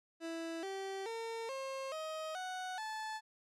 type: tone with pitch steps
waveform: 30% pulse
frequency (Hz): 329.7 / 387.6 / 455.6 / 535.6 / 629.6 / 740.2 / 870.1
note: E4 / G4 / A#4 / C5 / D#5 / F#5 / A5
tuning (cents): 0 / -20 / -40 / +40 / +20 / 0 / -20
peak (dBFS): -37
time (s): 0.2-3.21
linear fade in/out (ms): 50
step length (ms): 430
effects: low-pass 8000 Hz 12 dB/octave